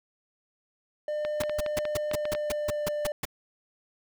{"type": "tone with pitch glide", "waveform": "triangle", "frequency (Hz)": [601, 594.4], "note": ["D5", "D5"], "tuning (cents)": [40, 21], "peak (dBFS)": -26, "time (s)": [1.08, 3.12], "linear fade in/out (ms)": 2, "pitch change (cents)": -19, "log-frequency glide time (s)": [2.07, 2.86]}
{"type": "clicks", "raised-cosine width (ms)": 0.3, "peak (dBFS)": -18, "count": 9, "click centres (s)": [1.25, 1.436, 1.496, 1.663, 1.788, 1.853, 2.114, 2.254, 2.35]}
{"type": "noise bursts", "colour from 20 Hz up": "pink", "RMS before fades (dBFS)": -30, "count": 11, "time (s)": [1.4, 3.253], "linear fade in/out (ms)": 5, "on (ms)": 23, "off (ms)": 160}
{"effects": []}